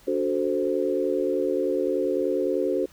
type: chord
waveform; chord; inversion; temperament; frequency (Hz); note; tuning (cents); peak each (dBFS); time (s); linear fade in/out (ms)
sine; D dominant seventh; none; equal with one note detuned; 289.5 / 370 / 440 / 523.3; D4 / F#4 / A4 / C5; -25 / 0 / 0 / 0; -29 / -26 / -28 / -27; 0.07-2.86; 10
effects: pink hiss -54 dBFS RMS until 2.92 s